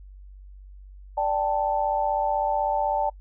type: chord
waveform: sine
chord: D suspended fourth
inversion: none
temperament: equal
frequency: 587.3 / 784 / 880 Hz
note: D5 / G5 / A5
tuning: 0 / 0 / 0 cents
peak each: -27 / -26 / -25 dBFS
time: 1.17-3.1 s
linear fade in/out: 10 ms
effects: noise-tail reverb RT60 0.1 s tail -25 dB re dry + added 48 Hz sine -42 dBFS peak until 3.2 s